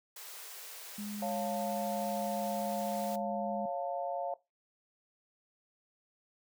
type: high-pass noise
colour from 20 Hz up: white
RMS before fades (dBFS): -47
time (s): 0.16-3.16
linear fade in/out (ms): 5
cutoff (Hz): 390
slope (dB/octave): 96
type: tone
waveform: sine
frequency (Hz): 207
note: G#3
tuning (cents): -5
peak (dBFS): -38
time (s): 0.98-3.66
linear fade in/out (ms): 5
type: chord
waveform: sine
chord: Db augmented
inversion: none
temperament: equal with one note detuned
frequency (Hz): 554.4 / 698.5 / 888.2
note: Db5 / F5 / A5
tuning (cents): 0 / 0 / +16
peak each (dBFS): -37 / -36 / -42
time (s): 1.22-4.34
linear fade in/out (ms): 2
effects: noise-tail reverb RT60 0.2 s tail -17 dB re dry